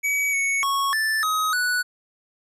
square tone with pitch steps, 2272 / 2218 / 1104 / 1760 / 1264 / 1478 Hz, C#7 / C#7 / C#6 / A6 / D#6 / F#6, +42 / 0 / -7 / 0 / +27 / -2 cents, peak -21 dBFS, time 0.03-1.83 s, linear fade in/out 20 ms, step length 300 ms, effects resampled to 32000 Hz

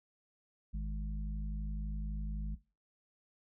harmonic tone, 51.91 Hz, G#1, in tune, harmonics 1 / 3 / 4, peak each -35 / -45 / -47 dBFS, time 0.73-2.56 s, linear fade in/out 20 ms, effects noise-tail reverb RT60 0.3 s tail -18 dB re dry

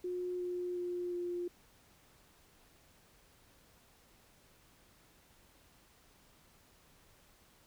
sine tone with pitch steps, 359.7 / 357 / 354.3 / 351.7 Hz, F#4 / F4 / F4 / F4, -49 / +38 / +25 / +12 cents, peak -35 dBFS, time 0.04-1.48 s, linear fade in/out 5 ms, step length 360 ms, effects pink hiss -65 dBFS RMS until 7.66 s

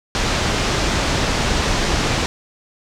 pink low-pass noise, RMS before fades -19 dBFS, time 0.15-2.26 s, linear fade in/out 0 ms, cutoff 6800 Hz, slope 24 dB/octave, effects none

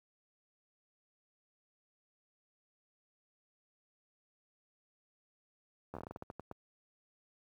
slowing click train, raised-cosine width 1 ms, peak -29 dBFS, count 13, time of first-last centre 5.94-6.513 s, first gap 12 ms, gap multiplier 1.23, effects high-pass 60 Hz 12 dB/octave + 11-bit

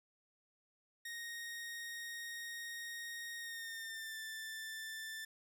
sawtooth tone with pitch glide, 1864.7 to 1770.2 Hz, A#6 to A6, 0 to +10 cents, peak -40 dBFS, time 1.05-5.25 s, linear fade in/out 5 ms, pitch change -90 cents, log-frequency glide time 3.39-4.18 s, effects none

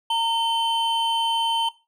triangle tone pair together, 916 / 3081 Hz, A#5 / G7, -31 / -31 cents, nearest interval octave + major sixth, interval 2100 cents, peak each -20 / -22 dBFS, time 0.1-1.69 s, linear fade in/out 5 ms, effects noise-tail reverb RT60 0.3 s tail -19 dB re dry

